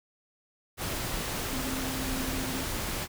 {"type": "tone in noise", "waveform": "sine", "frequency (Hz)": 261.6, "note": "C4", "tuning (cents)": 0, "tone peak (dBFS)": -35, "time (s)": [1.5, 2.67], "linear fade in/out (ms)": 50, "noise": "pink", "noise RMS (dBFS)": -33, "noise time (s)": [0.77, 3.08], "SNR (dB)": -5, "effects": []}